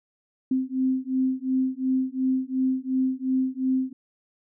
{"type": "beating tone pair", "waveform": "sine", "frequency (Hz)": [259.1, 261.9], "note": ["C4", "C4"], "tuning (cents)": [-17, 2], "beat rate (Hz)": 2.8, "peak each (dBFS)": -25, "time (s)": [0.51, 3.93], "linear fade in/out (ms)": 5, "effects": []}